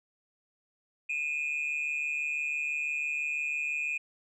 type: tone pair together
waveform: sine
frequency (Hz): 2450 / 2596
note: D#7 / E7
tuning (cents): -27 / -27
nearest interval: minor second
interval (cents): 100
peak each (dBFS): -29 / -33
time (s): 1.09-3.98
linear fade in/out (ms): 10
effects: tanh soft clip ceiling -26 dBFS